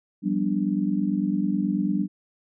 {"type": "chord", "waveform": "sine", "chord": "G dominant seventh", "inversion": "third", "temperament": "just", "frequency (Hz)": [176.4, 196, 245, 294], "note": ["F3", "G3", "B3", "D4"], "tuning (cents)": [18, 0, -14, 2], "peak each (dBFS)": [-30, -24, -30, -27], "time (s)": [0.22, 2.08], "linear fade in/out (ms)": 50, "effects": []}